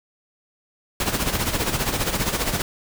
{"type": "noise with tremolo", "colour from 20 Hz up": "pink", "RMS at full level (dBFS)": -21, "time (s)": [1, 2.62], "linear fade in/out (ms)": 2, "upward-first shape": "sine", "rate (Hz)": 15, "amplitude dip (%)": 65, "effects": []}